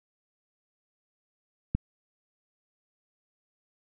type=click; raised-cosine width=5 ms; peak=-13 dBFS; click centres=1.75 s; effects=none